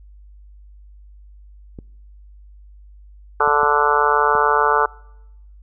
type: clicks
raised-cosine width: 3 ms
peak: -21 dBFS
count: 4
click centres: 1.788 / 3.476 / 3.632 / 4.352 s
type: harmonic tone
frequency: 146.83 Hz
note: D3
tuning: in tune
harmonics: 3 / 4 / 5 / 6 / 7 / 8 / 9 / 10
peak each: -21 / -26 / -26 / -19 / -23 / -20 / -21 / -22 dBFS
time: 3.4-4.86 s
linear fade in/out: 5 ms
effects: noise-tail reverb RT60 0.9 s tail -25 dB re dry + added 50 Hz sine -41 dBFS peak until 5.62 s